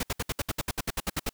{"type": "noise bursts", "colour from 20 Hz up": "pink", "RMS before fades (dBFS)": -29, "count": 14, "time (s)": [0, 1.293], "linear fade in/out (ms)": 5, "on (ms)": 32, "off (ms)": 65, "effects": ["white hiss -70 dBFS RMS until 1.33 s"]}